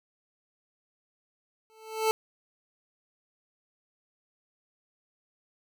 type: tone with exponential growth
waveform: 25% pulse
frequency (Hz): 440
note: A4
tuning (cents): 0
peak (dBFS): -16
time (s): 1.7-2.11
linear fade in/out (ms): 0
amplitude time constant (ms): 87
effects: none